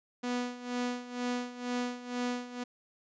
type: tone with tremolo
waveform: sawtooth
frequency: 245.7 Hz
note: B3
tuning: 9 cents flat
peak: -26 dBFS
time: 0.23-2.64 s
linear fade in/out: 10 ms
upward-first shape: sine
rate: 2.1 Hz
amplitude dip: 80%
effects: resampled to 16000 Hz